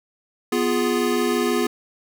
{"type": "chord", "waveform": "square", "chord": "F diminished", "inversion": "second", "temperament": "equal", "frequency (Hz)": [246.9, 349.2, 415.3], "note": ["Cb4", "F4", "Ab4"], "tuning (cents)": [0, 0, 0], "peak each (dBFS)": -24, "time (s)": [0.52, 1.67], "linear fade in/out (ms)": 5, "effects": []}